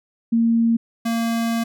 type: tone pair in turn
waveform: sine / square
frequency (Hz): 230 / 230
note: A#3 / A#3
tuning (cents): -23 / -23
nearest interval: unison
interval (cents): 0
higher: neither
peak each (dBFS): -14 / -20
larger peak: first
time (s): 0.32-0.77 / 1.05-1.64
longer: second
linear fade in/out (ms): 10
effects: none